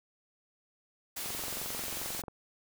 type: noise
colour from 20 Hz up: white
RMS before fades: -38 dBFS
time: 1.16-2.22 s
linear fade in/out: 10 ms
type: click train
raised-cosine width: 1 ms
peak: -28 dBFS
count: 24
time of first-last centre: 1.26-2.282 s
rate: 22.5 Hz
effects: none